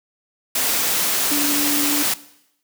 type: tone in noise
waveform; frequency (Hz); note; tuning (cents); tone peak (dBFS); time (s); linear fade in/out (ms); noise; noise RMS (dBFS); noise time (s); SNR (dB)
sine; 290.9; D4; -16; -21; 1.31-2.03; 5; white; -20; 0.55-2.14; -4
effects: noise-tail reverb RT60 0.8 s tail -18 dB re dry + high-pass 150 Hz 12 dB/octave